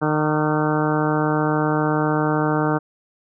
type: harmonic tone with a mistuned harmonic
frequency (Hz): 152.6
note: D#3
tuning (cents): -33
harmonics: 1 / 2 / 3 / 4 / 5 / 6 / 7 / 8 / 9 / 10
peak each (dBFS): -23 / -22 / -25 / -28 / -28 / -28 / -32 / -30 / -30 / -32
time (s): 0.01-2.79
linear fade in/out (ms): 20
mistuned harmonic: 7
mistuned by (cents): +69
effects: none